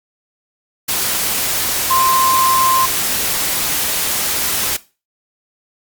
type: tone in noise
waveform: sine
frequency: 1046.5 Hz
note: C6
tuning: in tune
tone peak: -12 dBFS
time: 1.9-2.86 s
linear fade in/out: 10 ms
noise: white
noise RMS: -18 dBFS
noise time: 0.88-4.77 s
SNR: +3 dB
effects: noise-tail reverb RT60 0.3 s tail -18 dB re dry + Opus 48 kbps